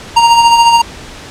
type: tone with tremolo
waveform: square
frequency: 932.3 Hz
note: A#5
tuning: in tune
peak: -3 dBFS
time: 0.16-0.82 s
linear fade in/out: 10 ms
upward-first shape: sine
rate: 14 Hz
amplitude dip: 45%
effects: pink hiss -30 dBFS RMS until 1.3 s + low-pass 7000 Hz 12 dB/octave